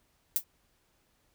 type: noise with exponential decay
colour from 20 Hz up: violet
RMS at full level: -22 dBFS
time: 0.36-0.44 s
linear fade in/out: 0 ms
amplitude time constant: 16 ms
effects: pink hiss -71 dBFS RMS until 1.34 s